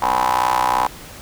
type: ring-modulated tone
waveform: 25% pulse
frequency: 62.8 Hz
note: B1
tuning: 30 cents sharp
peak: -9 dBFS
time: 0.02-0.87 s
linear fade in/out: 5 ms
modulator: 911 Hz
effects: pink hiss -38 dBFS RMS until 1.21 s